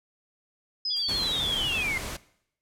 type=linear sweep; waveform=sine; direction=down; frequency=5110 to 2055 Hz; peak=-26 dBFS; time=0.85-1.98 s; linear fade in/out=5 ms
type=tone with vibrato; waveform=sine; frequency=3322 Hz; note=G#7; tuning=in tune; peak=-33 dBFS; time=0.9-1.83 s; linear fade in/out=5 ms; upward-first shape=sine; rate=12 Hz; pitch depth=66 cents each way
type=noise with exponential decay; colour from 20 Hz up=white; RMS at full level=-45 dBFS; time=0.96-1.31 s; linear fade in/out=5 ms; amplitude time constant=76 ms
type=noise; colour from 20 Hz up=pink; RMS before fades=-35 dBFS; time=1.08-2.17 s; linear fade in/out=10 ms
effects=noise-tail reverb RT60 0.7 s tail -19 dB re dry + low-pass 12000 Hz 12 dB/octave